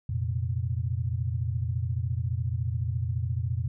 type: chord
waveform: sine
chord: F suspended fourth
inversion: none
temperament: equal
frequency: 87.31 / 116.54 / 130.81 Hz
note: F2 / Bb2 / C3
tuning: 0 / 0 / 0 cents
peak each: -30 / -29 / -34 dBFS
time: 0.09-3.68 s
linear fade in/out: 5 ms
effects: none